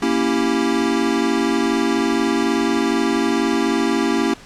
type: chord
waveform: square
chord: A# diminished seventh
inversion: none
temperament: equal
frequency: 233.1 / 277.2 / 329.6 / 392 Hz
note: A#3 / C#4 / E4 / G4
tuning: 0 / 0 / 0 / 0 cents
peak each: -23 / -22 / -22 / -24 dBFS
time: 0.02-4.34 s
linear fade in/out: 5 ms
effects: pink hiss -42 dBFS RMS until 4.45 s + low-pass 7000 Hz 12 dB/octave